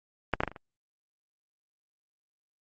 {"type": "clicks", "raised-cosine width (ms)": 0.5, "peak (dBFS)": [-9, -11, -10, -17, -29, -28], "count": 6, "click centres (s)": [0.337, 0.405, 0.435, 0.477, 0.516, 0.562], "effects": ["Opus 32 kbps"]}